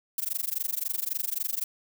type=noise with amplitude modulation; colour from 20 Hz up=violet; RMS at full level=-27 dBFS; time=0.18-1.64 s; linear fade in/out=2 ms; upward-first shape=sine; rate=23.7 Hz; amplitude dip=100%; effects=none